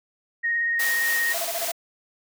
sine tone with vibrato, 1864.7 Hz, A#6, in tune, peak -21 dBFS, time 0.43-1.34 s, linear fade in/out 20 ms, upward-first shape sine, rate 17 Hz, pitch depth 13 cents each way
white noise with tremolo, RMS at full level -28 dBFS, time 0.79-1.72 s, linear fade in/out 10 ms, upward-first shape sine, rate 3.8 Hz, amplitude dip 25%
triangle tone bursts, 675 Hz, E5, 41 cents sharp, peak -25 dBFS, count 6, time 1.34-1.719 s, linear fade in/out 5 ms, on 39 ms, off 29 ms
effects high-pass 400 Hz 12 dB/octave

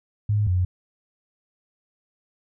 sine tone pair in turn, 104.5 / 90.71 Hz, G#2 / F#2, +11 / -34 cents, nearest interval major second, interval 245 cents, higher first, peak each -18 dBFS, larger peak neither, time 0.29-0.47 / 0.47-0.65 s, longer neither, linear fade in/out 5 ms, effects none

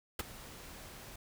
pink noise with ADSR envelope, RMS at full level -33 dBFS, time 0.19-1.16 s, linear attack 5 ms, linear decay 21 ms, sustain -17 dB, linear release 4 ms, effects none

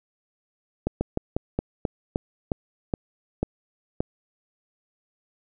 slowing click train, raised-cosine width 2 ms, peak -10 dBFS, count 11, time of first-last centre 0.87-4.005 s, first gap 140 ms, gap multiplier 1.17, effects none

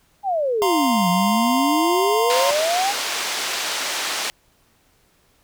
sine exponential two-way sweep, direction down then up, 830.6 to 174.61 to 830.6 Hz, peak -18 dBFS, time 0.23-2.94 s, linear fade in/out 50 ms, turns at 1.09 s
square chord, F suspended fourth, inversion none, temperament equal, 698.5 / 932.3 / 1046.5 Hz, F5 / Bb5 / C6, 0 / 0 / 0 cents, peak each -24 dBFS, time 0.62-2.51 s, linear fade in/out 0 ms
white band-pass noise, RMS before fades -25 dBFS, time 2.3-4.3 s, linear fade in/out 0 ms, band 440 to 5300 Hz, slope 12 dB/octave
effects pink hiss -60 dBFS RMS until 5.43 s

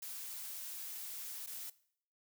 blue noise with dropouts, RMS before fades -45 dBFS, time 0.02-1.7 s, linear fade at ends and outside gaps 5 ms, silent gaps 1.463-1.471 s, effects noise-tail reverb RT60 0.6 s tail -19 dB re dry

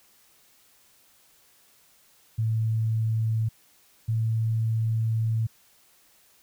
sine tone pair in turn, 111.4 / 112.17 Hz, A2 / A2, +22 / +34 cents, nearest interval unison, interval 12 cents, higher second, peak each -22 dBFS, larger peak neither, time 2.38-3.49 / 4.08-5.47 s, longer second, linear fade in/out 10 ms, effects white hiss -60 dBFS RMS until 6.42 s

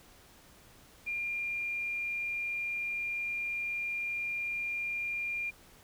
sine tone, 2400 Hz, D7, 37 cents sharp, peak -32 dBFS, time 1.06-5.51 s, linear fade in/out 20 ms, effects pink hiss -58 dBFS RMS until 5.83 s

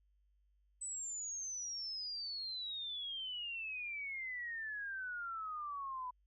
sine exponential sweep, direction down, 8080 to 987.8 Hz, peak -40 dBFS, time 0.81-6.11 s, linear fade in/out 10 ms, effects added 50 Hz sine -70 dBFS peak until 6.26 s

